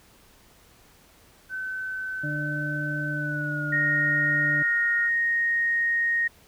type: tone with pitch glide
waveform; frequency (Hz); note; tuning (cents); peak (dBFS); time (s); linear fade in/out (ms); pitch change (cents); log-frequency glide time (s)
sine; 1524 to 1430.2; G6 to F6; -49 to +41; -29; 1.49-5.1; 50; -110; 3.1-3.7
type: harmonic tone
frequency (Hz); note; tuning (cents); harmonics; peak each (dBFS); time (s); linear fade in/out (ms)
148.6; D3; +21; 1 / 2 / 4; -30 / -34 / -39; 2.23-4.63; 10
type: tone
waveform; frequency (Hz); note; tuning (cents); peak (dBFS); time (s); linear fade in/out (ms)
sine; 1864.7; A#6; 0; -21; 3.72-6.28; 10
effects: pink hiss -56 dBFS RMS until 6.47 s